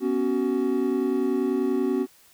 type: chord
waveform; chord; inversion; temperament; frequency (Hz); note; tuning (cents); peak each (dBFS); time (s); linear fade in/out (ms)
triangle; B suspended second; none; equal with one note detuned; 246.9 / 277.2 / 375.2; B3 / C#4 / F#4; 0 / 0 / +24; -25 / -24 / -23; 0-2.07; 50
effects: white hiss -56 dBFS RMS until 2.33 s